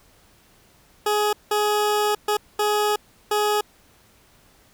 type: tone bursts at uneven times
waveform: 20% pulse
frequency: 418.9 Hz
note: G#4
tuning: 15 cents sharp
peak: -14 dBFS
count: 5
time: 1.06-1.33 / 1.51-2.15 / 2.28-2.37 / 2.59-2.96 / 3.31-3.61 s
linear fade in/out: 5 ms
effects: pink hiss -56 dBFS RMS until 4.73 s